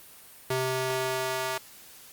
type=tone with high-pass filter sweep; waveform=square; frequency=130 Hz; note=C3; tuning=11 cents flat; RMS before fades=-29 dBFS; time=0.5-1.58 s; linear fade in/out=5 ms; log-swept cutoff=270 to 720 Hz; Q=0.88; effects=white hiss -50 dBFS RMS until 2.12 s + Opus 32 kbps